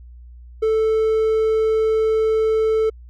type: tone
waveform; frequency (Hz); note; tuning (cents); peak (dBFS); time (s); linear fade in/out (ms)
triangle; 440; A4; 0; -13; 0.62-2.9; 10
effects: added 60 Hz sine -38 dBFS peak until 3.09 s